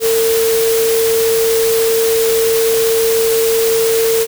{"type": "tone in noise", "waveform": "sine", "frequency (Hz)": 452.6, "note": "A4", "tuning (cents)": 49, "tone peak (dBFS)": -11, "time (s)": [0, 4.27], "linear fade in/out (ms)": 50, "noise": "white", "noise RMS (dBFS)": -20, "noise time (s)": [0, 4.27], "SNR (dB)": 6, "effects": []}